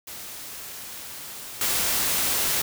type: noise with level steps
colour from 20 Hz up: white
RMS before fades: -38 / -24 dBFS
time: 0.07-2.62 s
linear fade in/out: 5 ms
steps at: 1.61 s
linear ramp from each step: 2 ms
effects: none